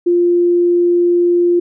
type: tone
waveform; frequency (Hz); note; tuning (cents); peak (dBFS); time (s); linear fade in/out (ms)
sine; 349.2; F4; 0; -9; 0.06-1.6; 10
effects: none